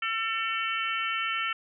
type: harmonic tone with a mistuned harmonic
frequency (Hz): 449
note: A4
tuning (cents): +35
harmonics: 3 / 4 / 5 / 6 / 7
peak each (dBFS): -31 / -35 / -34 / -34 / -36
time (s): 0.02-1.53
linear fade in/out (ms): 5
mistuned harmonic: 7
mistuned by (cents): -56
effects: none